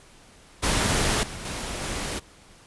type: noise with level steps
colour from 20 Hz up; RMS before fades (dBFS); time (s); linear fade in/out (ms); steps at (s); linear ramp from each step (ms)
pink; -23 / -37 / -32 / -30; 0.62-2.2; 20; 1.23 / 1.45 / 1.82; 2
effects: pink hiss -52 dBFS RMS until 2.66 s + resampled to 24000 Hz